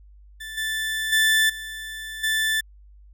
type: tone with level steps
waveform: 30% pulse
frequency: 1760 Hz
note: A6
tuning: in tune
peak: -31 / -22 / -14 / -30 / -18 dBFS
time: 0.4-2.61 s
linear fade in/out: 10 ms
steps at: 0.57 / 1.12 / 1.49 / 2.23 s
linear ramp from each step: 10 ms
effects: added 50 Hz sine -46 dBFS peak until 3.13 s